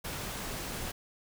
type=noise; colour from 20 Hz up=pink; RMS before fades=-38 dBFS; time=0.04-0.92 s; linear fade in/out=10 ms; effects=none